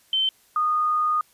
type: tone pair in turn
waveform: sine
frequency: 3091 / 1231.3 Hz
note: G7 / D#6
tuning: -25 / -18 cents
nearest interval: octave + major third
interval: 1593 cents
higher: first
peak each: -19 dBFS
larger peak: neither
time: 0.13-0.29 / 0.56-1.21 s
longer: second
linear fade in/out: 2 ms
effects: white hiss -59 dBFS RMS until 1.33 s + resampled to 32000 Hz